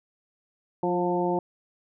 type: harmonic tone with a mistuned harmonic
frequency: 177.8 Hz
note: F3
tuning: 31 cents sharp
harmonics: 1 / 2 / 3 / 4 / 5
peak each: -30 / -26 / -31 / -31 / -30 dBFS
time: 0.83-1.39 s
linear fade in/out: 2 ms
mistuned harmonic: 2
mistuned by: -23 cents
effects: none